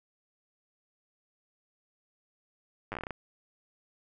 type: slowing click train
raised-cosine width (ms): 0.5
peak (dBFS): -21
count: 10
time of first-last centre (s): 2.92-3.107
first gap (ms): 9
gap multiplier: 1.2
effects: none